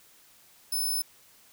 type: tone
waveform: 5% pulse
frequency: 5260 Hz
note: E8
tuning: 5 cents flat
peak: -21 dBFS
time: 0.72-1.02 s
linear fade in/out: 5 ms
effects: white hiss -58 dBFS RMS until 1.52 s